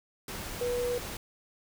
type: tone in noise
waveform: sine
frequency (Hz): 487.8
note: B4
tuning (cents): -21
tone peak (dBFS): -28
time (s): 0.61-0.98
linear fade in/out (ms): 2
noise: pink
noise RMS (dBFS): -39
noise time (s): 0.28-1.17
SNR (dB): +8
effects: none